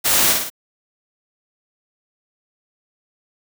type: noise with echo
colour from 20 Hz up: white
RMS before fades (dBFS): -17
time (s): 0.04-0.34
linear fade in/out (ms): 20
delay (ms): 54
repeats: 3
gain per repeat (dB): -4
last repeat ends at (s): 0.502
effects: none